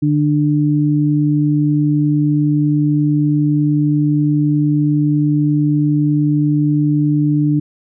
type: tone pair together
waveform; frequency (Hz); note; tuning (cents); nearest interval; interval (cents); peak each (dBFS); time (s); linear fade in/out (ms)
sine; 148.4 / 296.8; D3 / D4; +18 / +18; octave; 1200; -14; 0.02-7.6; 10
effects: none